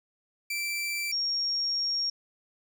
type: tone pair in turn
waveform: sawtooth / sine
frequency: 2339 / 5563 Hz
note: D7 / F8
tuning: -8 / -8 cents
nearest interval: octave + minor third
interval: 1500 cents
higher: second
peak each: -26 dBFS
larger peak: neither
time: 0.5-1.12 / 1.12-2.1 s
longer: second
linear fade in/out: 5 ms
effects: none